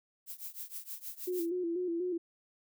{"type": "noise with tremolo", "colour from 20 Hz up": "violet", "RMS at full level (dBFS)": -40, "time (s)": [0.26, 1.5], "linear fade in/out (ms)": 50, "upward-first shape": "triangle", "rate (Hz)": 6.4, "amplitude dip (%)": 95}
{"type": "tone with vibrato", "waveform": "sine", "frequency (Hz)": 349.2, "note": "F4", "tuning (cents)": 0, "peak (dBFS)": -31, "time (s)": [1.27, 2.18], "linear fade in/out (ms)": 10, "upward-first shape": "square", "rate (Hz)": 4.1, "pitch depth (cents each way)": 63}
{"effects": []}